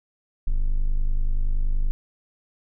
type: tone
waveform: triangle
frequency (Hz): 25.25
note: G#0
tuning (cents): -48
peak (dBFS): -16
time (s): 0.47-1.91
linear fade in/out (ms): 0
effects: none